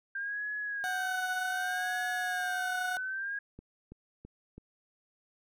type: tone with vibrato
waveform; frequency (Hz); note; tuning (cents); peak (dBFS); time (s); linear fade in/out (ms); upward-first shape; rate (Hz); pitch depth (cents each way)
sine; 1586; G6; +20; -33; 0.15-3.39; 5; sine; 0.65; 110
type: tone with pitch glide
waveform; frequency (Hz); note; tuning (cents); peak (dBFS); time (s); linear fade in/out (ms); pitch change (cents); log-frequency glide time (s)
30% pulse; 740 to 730.2; F#5 to F#5; 0 to -23; -31; 0.84-2.97; 0; -23; 0.99-2.24
type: click train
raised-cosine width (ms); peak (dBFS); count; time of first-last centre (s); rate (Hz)
3; -34; 4; 3.59-4.58; 3.03
effects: none